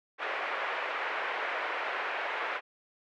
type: band-pass noise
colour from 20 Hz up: white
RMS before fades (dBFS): -34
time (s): 0.18-2.61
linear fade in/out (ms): 50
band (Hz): 450 to 2200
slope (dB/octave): 24
effects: none